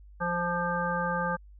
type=harmonic tone with a mistuned harmonic; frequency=174.61 Hz; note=F3; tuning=in tune; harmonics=1 / 3 / 5 / 7 / 9; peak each=-33 / -33 / -33 / -33 / -33 dBFS; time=0.2-1.37 s; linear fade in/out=20 ms; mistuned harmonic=7; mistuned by=-24 cents; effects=added 50 Hz sine -48 dBFS peak until 1.59 s